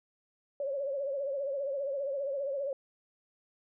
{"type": "tone with vibrato", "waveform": "sine", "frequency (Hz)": 554.4, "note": "C#5", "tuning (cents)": 0, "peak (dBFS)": -31, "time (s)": [0.6, 2.73], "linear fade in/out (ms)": 2, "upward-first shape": "triangle", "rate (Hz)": 15, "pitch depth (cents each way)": 94, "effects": []}